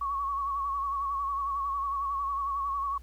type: tone with vibrato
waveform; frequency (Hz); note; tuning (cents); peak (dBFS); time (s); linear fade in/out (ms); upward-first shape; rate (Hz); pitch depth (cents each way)
sine; 1113; C#6; +7; -28; 0.01-2.98; 5; sine; 11; 46
effects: added 60 Hz sine -45 dBFS peak until 3.02 s + pink hiss -63 dBFS RMS until 3.02 s

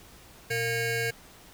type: ring-modulated tone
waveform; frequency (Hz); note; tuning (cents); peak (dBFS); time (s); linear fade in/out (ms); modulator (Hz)
25% pulse; 580; D5; -22; -20; 0.5-1.11; 10; 1040
effects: pink hiss -52 dBFS RMS until 1.53 s

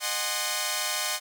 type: chord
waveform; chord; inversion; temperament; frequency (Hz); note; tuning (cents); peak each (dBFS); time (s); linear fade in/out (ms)
5% pulse; Ab dominant seventh; second; equal with one note detuned; 612.6 / 740 / 830.6 / 1046.5; Eb5 / Gb5 / Ab5 / C6; -27 / 0 / 0 / 0; -21 / -21 / -24 / -19; 0-1.2; 50
effects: none

